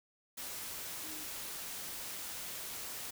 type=tone in noise; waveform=sine; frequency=310.2 Hz; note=D#4; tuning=5 cents flat; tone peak=-51 dBFS; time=1.03-1.24 s; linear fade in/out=10 ms; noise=white; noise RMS=-43 dBFS; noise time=0.37-3.11 s; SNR=-11 dB; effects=none